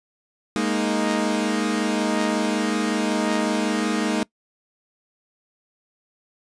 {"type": "chord", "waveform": "sawtooth", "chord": "Ab suspended second", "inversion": "none", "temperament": "equal", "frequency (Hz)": [207.7, 233.1, 311.1], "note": ["Ab3", "Bb3", "Eb4"], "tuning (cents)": [0, 0, 0], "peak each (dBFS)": -21, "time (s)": [0.56, 4.23], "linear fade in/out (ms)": 0, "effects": ["noise-tail reverb RT60 0.1 s tail -23 dB re dry", "resampled to 22050 Hz"]}